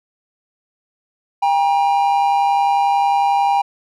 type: tone pair together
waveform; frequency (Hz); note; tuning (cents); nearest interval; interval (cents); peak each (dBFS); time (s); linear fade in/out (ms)
triangle; 798.9 / 950; G5 / A#5; +33 / +33; minor third; 300; -12 / -17; 1.42-3.62; 10
effects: none